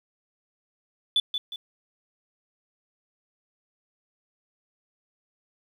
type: tone with echo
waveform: sine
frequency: 3477 Hz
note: A7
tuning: 21 cents flat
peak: -17 dBFS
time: 1.16-1.2 s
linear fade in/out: 2 ms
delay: 180 ms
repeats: 2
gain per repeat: -8 dB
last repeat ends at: 1.56 s
effects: tanh soft clip ceiling -16 dBFS + 9-bit